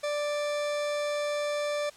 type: tone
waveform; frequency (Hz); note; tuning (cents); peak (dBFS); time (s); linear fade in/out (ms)
40% pulse; 588; D5; +2; -27; 0.03-1.9; 10
effects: white hiss -53 dBFS RMS until 1.96 s + low-pass 8000 Hz 12 dB/octave